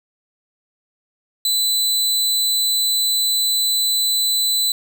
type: tone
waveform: sawtooth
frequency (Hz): 4000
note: B7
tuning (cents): +21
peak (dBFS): -13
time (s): 1.45-4.72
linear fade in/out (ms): 2
effects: none